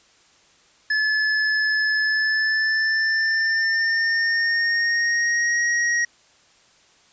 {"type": "tone with pitch glide", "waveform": "square", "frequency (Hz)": [1724, 1890.9], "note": ["A6", "A#6"], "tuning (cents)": [-36, 24], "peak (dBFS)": -19, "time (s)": [0.9, 6.05], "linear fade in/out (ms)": 5, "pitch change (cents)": 160, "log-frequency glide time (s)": [1.99, 5.62], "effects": ["white hiss -56 dBFS RMS until 7.12 s", "resampled to 16000 Hz"]}